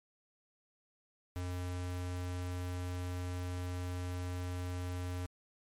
square tone, 90 Hz, F#2, 47 cents flat, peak -37 dBFS, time 1.36-5.26 s, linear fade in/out 0 ms, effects MP3 64 kbps

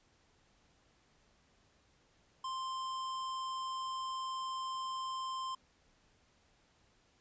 sine tone with hard clipping, 1046.5 Hz, C6, in tune, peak -39 dBFS, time 2.44-5.55 s, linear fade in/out 5 ms, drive 17 dB, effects pink hiss -70 dBFS RMS until 7.2 s + resampled to 16000 Hz

